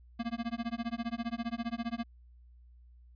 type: tone with tremolo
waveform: square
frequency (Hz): 233.2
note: A#3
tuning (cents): +1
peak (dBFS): -31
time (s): 0.19-2.04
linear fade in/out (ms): 10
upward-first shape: sine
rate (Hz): 15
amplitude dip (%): 100
effects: added 60 Hz sine -54 dBFS peak until 3.15 s + resampled to 11025 Hz